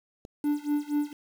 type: click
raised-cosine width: 2 ms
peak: -29 dBFS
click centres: 0.251 s
type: tone with tremolo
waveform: triangle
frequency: 293.7 Hz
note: D4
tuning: in tune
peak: -20 dBFS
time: 0.44-1.13 s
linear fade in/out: 2 ms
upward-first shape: sine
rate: 4.2 Hz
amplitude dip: 95%
effects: 8-bit